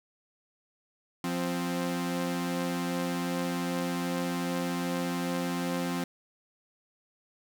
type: tone pair together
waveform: sawtooth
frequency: 175.25 / 261.6 Hz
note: F3 / C4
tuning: +6 / 0 cents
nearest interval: perfect fifth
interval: 694 cents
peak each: -28 dBFS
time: 1.24-6.04 s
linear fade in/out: 2 ms
effects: none